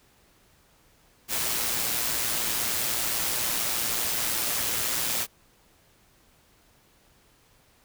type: noise with amplitude modulation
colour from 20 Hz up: white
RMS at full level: -26 dBFS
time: 1.28-5.27 s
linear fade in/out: 50 ms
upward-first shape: sine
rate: 116 Hz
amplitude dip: 35%
effects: pink hiss -61 dBFS RMS until 7.84 s